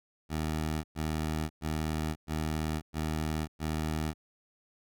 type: tone bursts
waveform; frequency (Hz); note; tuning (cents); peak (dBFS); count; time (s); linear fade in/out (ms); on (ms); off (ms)
15% pulse; 78; D#2; +5; -24; 6; 0.29-4.14; 50; 550; 110
effects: none